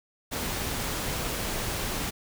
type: noise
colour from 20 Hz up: pink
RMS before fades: -31 dBFS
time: 0.31-2.11 s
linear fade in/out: 20 ms
effects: none